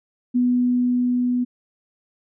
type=tone with level ramp; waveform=sine; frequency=246.9 Hz; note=B3; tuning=in tune; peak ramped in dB=-15 to -18 dBFS; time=0.34-1.45 s; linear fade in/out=20 ms; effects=none